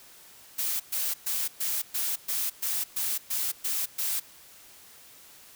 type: noise bursts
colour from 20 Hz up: blue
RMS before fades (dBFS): -29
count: 11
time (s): 0.58-4.2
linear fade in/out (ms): 10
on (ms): 220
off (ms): 120
effects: white hiss -52 dBFS RMS until 5.55 s